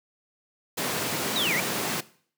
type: high-pass noise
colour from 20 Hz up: pink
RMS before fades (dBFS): -29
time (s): 0.77-2.01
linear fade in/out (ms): 10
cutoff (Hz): 140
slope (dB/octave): 24
type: linear two-way sweep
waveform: triangle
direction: down then up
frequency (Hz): 3951 to 1884 to 2408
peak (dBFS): -23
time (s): 1.36-1.6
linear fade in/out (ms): 0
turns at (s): 1.55
effects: noise-tail reverb RT60 0.5 s tail -18 dB re dry